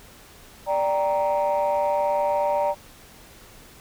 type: chord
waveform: sine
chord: G minor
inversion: second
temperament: equal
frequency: 587.3 / 784 / 932.3 Hz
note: D5 / G5 / Bb5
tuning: 0 / 0 / 0 cents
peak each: -21 / -26 / -23 dBFS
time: 0.66-2.75 s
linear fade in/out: 50 ms
effects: tanh soft clip ceiling -15 dBFS + pink hiss -48 dBFS RMS until 3.8 s